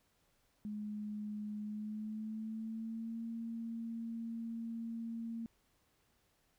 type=tone with pitch glide; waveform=sine; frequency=210.1 to 229.1 Hz; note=G#3 to A#3; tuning=+20 to -30 cents; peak=-39 dBFS; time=0.65-5.46 s; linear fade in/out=0 ms; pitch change=+150 cents; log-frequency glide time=1.62-3.23 s; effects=pink hiss -75 dBFS RMS until 6.58 s